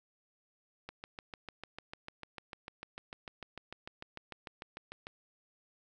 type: click train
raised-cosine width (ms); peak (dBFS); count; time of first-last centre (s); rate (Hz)
0.3; -27; 29; 0.89-5.069; 6.7
effects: none